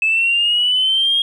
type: linear sweep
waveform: sine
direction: up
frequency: 2600 to 3268 Hz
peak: -12 dBFS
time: 0.02-1.22 s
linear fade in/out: 2 ms
effects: tanh soft clip ceiling -8 dBFS + 9-bit